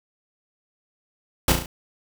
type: noise with echo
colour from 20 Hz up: pink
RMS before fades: -17 dBFS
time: 1.48-1.52 s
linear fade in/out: 2 ms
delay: 35 ms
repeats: 4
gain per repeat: -5 dB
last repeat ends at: 1.66 s
effects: none